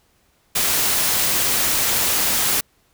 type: noise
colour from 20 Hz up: white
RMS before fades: -19 dBFS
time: 0.55-2.61 s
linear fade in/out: 10 ms
effects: pink hiss -61 dBFS RMS until 2.93 s